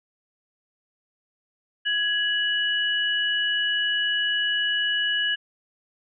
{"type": "tone pair together", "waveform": "sine", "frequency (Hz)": [1668.5, 2938], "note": ["G#6", "F#7"], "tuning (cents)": [8, -13], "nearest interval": "minor seventh", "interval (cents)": 979, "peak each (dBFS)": -24, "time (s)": [1.85, 5.36], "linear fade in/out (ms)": 20, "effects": []}